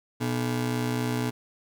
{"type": "ring-modulated tone", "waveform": "30% pulse", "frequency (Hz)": 183.9, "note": "F#3", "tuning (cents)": -10, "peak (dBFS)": -20, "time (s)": [0.2, 1.31], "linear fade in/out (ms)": 20, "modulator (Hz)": 61.9, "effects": []}